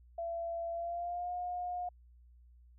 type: tone with pitch glide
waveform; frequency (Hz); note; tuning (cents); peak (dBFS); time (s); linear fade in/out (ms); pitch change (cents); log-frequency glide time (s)
sine; 675 to 715.1; E5 to F5; +41 to +41; -35; 0.18-1.89; 5; +100; 0.72-1.32
effects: added 60 Hz sine -57 dBFS peak until 2.78 s